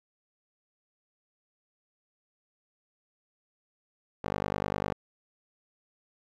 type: tone with band-pass filter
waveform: 15% pulse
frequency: 50 Hz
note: G1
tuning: 35 cents sharp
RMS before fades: -32 dBFS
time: 4.24-4.94 s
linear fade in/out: 5 ms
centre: 690 Hz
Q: 0.7
effects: none